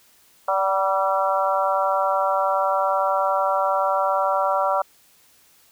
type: harmonic tone with a mistuned harmonic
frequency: 193.6 Hz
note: G3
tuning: 21 cents flat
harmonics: 3 / 4 / 5 / 6 / 7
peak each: -23 / -24 / -25 / -26 / -26 dBFS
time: 0.48-4.82 s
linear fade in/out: 5 ms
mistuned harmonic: 4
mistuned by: -25 cents
effects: white hiss -56 dBFS RMS until 5.71 s